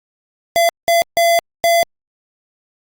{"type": "tone bursts at uneven times", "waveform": "square", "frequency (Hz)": 679, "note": "F5", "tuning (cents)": -49, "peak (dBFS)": -11, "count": 4, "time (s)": [[0.56, 0.69], [0.88, 1.02], [1.17, 1.39], [1.64, 1.83]], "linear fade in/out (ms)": 0, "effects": ["Opus 48 kbps"]}